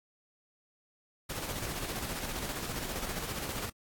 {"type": "noise with tremolo", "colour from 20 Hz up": "pink", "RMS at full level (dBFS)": -36, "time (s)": [1.29, 3.7], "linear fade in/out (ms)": 10, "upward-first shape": "square", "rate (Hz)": 15, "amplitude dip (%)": 35, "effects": ["AAC 64 kbps"]}